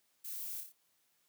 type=noise with echo; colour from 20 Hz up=violet; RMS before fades=-44 dBFS; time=0.24-0.61 s; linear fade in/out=10 ms; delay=29 ms; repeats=4; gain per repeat=-4 dB; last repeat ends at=0.726 s; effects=white hiss -75 dBFS RMS until 1.28 s + high-pass 100 Hz 12 dB/octave